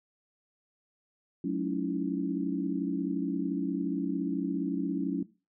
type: tone cluster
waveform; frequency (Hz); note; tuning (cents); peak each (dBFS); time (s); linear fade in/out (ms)
sine; 184.4 / 215.6 / 280.1 / 314.3 / 331.6; F#3 / A3 / C#4 / D#4 / E4; -6 / -35 / +18 / +18 / +10; -33 / -37 / -31 / -39 / -37; 1.44-5.23; 5
effects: noise-tail reverb RT60 0.3 s tail -19 dB re dry